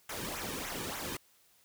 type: noise with flanger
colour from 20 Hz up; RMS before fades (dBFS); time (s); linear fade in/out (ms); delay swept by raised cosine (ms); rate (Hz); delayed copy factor
pink; -39; 0.09-1.17; 5; 0.21 to 1.51; 3.4; -0.7
effects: white hiss -66 dBFS RMS until 1.64 s